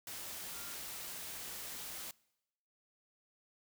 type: tone in noise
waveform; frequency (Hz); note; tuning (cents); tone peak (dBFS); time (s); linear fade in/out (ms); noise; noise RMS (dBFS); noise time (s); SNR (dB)
sine; 1400; F6; +4; -56; 0.54-0.74; 2; white; -45; 0.07-2.11; -14
effects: noise-tail reverb RT60 0.9 s tail -24 dB re dry